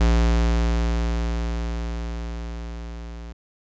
square tone with level ramp, 57.5 Hz, A#1, 23 cents flat, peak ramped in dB -15 to -35 dBFS, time 0-3.33 s, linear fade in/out 10 ms, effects resampled to 16000 Hz

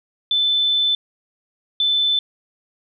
sine tone pair in turn, 3520 / 3520 Hz, A7 / A7, 0 / 0 cents, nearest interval unison, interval 0 cents, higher neither, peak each -15 dBFS, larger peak neither, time 0.31-0.95 / 1.8-2.19 s, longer first, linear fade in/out 2 ms, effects none

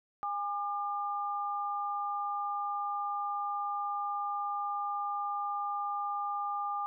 sine tone pair together, 816.4 / 1200 Hz, G#5 / D6, -30 / +37 cents, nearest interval perfect fifth, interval 667 cents, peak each -35 / -34 dBFS, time 0.23-6.86 s, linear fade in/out 0 ms, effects none

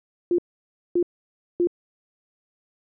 sine tone bursts, 349.5 Hz, F4, 1 cent sharp, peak -17 dBFS, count 3, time 0.31-1.672 s, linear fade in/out 2 ms, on 74 ms, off 570 ms, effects none

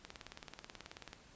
click train, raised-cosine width 0.2 ms, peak -29 dBFS, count 21, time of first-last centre 0.05-1.131 s, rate 18.5 Hz, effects pink hiss -61 dBFS RMS until 1.35 s + resampled to 16000 Hz

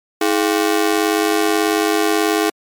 sawtooth ring-modulated tone, 371.6 Hz, F#4, 7 cents sharp, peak -7 dBFS, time 0.21-2.5 s, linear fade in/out 5 ms, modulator 49.2 Hz, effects MP3 96 kbps

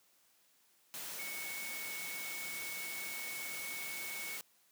sine tone in noise, 2217 Hz, C#7, in tune, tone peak -43 dBFS, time 1.19-4.37 s, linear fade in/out 0 ms, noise white, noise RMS -44 dBFS, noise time 0.94-4.41 s, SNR -2 dB, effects white hiss -70 dBFS RMS until 4.71 s + high-pass 150 Hz 12 dB/octave

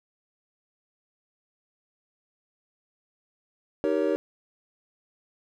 triangle chord, Eb dominant seventh, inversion none, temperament just, 311.1 / 388.9 / 466.7 / 560 Hz, Eb4 / G4 / Bb4 / Db5, 0 / -14 / +2 / +18 cents, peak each -26 dBFS, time 3.84-4.16 s, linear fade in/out 0 ms, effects none

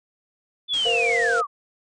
sine linear sweep, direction down, 3520 to 1094 Hz, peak -20 dBFS, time 0.68-1.47 s, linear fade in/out 50 ms
white low-pass noise, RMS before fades -38 dBFS, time 0.73-1.41 s, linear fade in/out 10 ms, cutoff 8800 Hz, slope 96 dB/octave
sine chord, Bb suspended second, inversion none, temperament equal with one note detuned, 466.2 / 511.9 / 698.5 Hz, Bb4 / C5 / F5, 0 / -38 / 0 cents, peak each -24 / -28 / -27 dBFS, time 0.85-1.42 s, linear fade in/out 10 ms
effects none

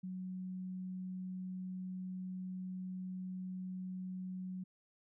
sine tone, 185 Hz, F#3, in tune, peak -40 dBFS, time 0.03-4.64 s, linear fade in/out 10 ms, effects none

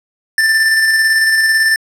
square tone with tremolo, 1775 Hz, A6, 15 cents sharp, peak -9 dBFS, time 0.38-1.76 s, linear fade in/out 2 ms, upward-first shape square, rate 18 Hz, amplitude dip 25%, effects low-pass 11000 Hz 12 dB/octave

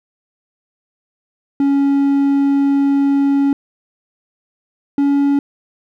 triangle tone pair in turn, 278.9 / 281.8 Hz, C#4 / C#4, +11 / +29 cents, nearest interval unison, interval 18 cents, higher second, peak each -9 dBFS, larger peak neither, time 1.6-3.53 / 4.98-5.39 s, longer first, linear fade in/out 2 ms, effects none

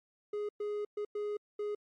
triangle tone bursts at uneven times, 416.1 Hz, G#4, 3 cents sharp, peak -31 dBFS, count 5, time 0.33-0.49 / 0.6-0.85 / 0.97-1.05 / 1.15-1.37 / 1.59-1.75 s, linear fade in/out 5 ms, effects MP3 48 kbps

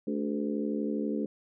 harmonic tone with a mistuned harmonic, 72.3 Hz, D2, 27 cents flat, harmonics 3 / 4 / 5 / 6 / 7, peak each -32 / -33 / -38 / -37 / -40 dBFS, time 0.07-1.26 s, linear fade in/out 5 ms, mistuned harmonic 5, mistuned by +56 cents, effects none

